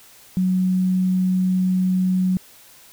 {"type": "tone", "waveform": "sine", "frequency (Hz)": 185, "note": "F#3", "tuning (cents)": 0, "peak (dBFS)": -16, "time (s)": [0.37, 2.37], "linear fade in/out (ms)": 0, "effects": ["white hiss -48 dBFS RMS until 2.92 s"]}